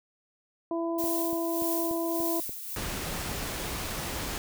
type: harmonic tone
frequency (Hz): 334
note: E4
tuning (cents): +23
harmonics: 1 / 2 / 3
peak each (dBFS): -29 / -33 / -38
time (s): 0.71-2.4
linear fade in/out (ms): 2
type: noise with tremolo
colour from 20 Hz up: violet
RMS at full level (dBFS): -32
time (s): 0.98-2.76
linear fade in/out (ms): 10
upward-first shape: sine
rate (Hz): 1.7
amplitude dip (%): 60
type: click train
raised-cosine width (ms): 2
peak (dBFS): -28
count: 7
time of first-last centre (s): 1.04-2.784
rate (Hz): 3.44
type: noise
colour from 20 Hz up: pink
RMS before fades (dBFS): -34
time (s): 2.76-4.38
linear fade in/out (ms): 0
effects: none